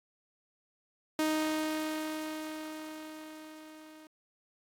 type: tone with level ramp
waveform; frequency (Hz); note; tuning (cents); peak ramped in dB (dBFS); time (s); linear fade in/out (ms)
sawtooth; 311.1; D#4; 0; -23 to -47; 1.19-4.07; 2
effects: AAC 64 kbps